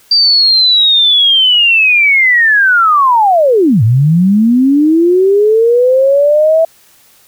sine linear two-way sweep, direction down then up, 4703 to 104.6 to 658 Hz, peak -5 dBFS, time 0.11-6.65 s, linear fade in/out 5 ms, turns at 3.83 s, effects white hiss -46 dBFS RMS until 7.27 s

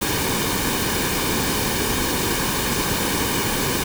pink noise with comb filter, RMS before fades -22 dBFS, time 0.01-3.84 s, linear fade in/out 10 ms, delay 1.5 ms, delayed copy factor -0.55, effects none

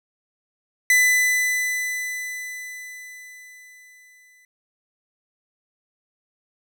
45% pulse tone with exponential decay, 2000 Hz, B6, 21 cents sharp, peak -13 dBFS, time 0.9-4.45 s, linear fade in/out 2 ms, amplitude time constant 770 ms, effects none

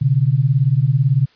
sine beating tone pair, 125.5 / 143.5 Hz, B2 / D3, +28 / -40 cents, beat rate 18 Hz, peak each -15 dBFS, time 0.01-1.26 s, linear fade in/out 10 ms, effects white hiss -54 dBFS RMS until 1.35 s + resampled to 11025 Hz

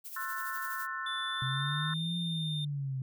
violet noise with tremolo, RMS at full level -42 dBFS, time 0.04-0.87 s, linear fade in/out 20 ms, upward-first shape sine, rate 12 Hz, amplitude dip 50%
sine chord, F# half-diminished seventh, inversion second, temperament just, 1065.6 / 1332 / 1480 / 1776 Hz, C6 / E6 / F#6 / A6, +31 / +18 / 0 / +16 cents, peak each -40 dBFS, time 0.16-1.94 s, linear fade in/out 5 ms
triangle tone with pitch glide, 3490 to 3619 Hz, A7 to A7, -15 to +48 cents, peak -35 dBFS, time 1.06-2.65 s, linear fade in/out 5 ms, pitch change +63 cents, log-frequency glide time 1.28-1.71 s
sine exponential two-way sweep, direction up then down, 129.4 to 174.61 to 129.4 Hz, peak -32 dBFS, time 1.42-3.02 s, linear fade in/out 2 ms, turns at 2.17 s
effects none

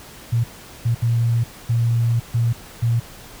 sine tone bursts at uneven times, 117 Hz, A#2, 7 cents sharp, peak -15 dBFS, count 6, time 0.32-0.44 / 0.85-0.95 / 1.02-1.44 / 1.69-2.2 / 2.34-2.53 / 2.82-3 s, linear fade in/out 10 ms, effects pink hiss -41 dBFS RMS until 3.4 s

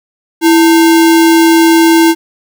sine tone with sample-and-hold, 329.6 Hz, E4, in tune, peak -3 dBFS, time 0.41-2.15 s, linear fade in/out 50 ms, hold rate 1225 Hz, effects none

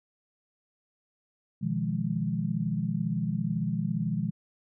sine chord, F half-diminished seventh, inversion second, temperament equal with one note detuned, 123.47 / 155.56 / 173.41 / 207.7 Hz, Cb3 / Eb3 / F3 / Ab3, 0 / 0 / -12 / 0 cents, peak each -34 / -32 / -31 / -32 dBFS, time 1.61-4.31 s, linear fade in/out 20 ms, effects none

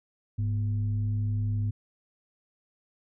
sine tone with frequency modulation, 103.8 Hz, G#2, in tune, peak -25 dBFS, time 0.38-1.71 s, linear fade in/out 10 ms, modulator 139 Hz, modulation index 0.36, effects none

